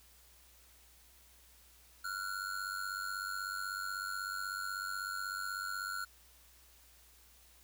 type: ring-modulated tone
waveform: square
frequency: 1421 Hz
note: F6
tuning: 30 cents sharp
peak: -35 dBFS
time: 2.04-6.05 s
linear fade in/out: 10 ms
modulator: 48.1 Hz
effects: added 60 Hz sine -65 dBFS peak until 7.63 s + white hiss -63 dBFS RMS until 7.63 s